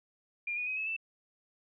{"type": "tone with pitch steps", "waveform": "sine", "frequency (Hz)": [2402, 2462, 2524, 2588, 2653], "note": ["D7", "D#7", "D#7", "E7", "E7"], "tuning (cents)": [38, -19, 24, -32, 10], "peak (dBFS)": -32, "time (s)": [0.47, 0.965], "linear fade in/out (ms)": 5, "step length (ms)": 99, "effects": []}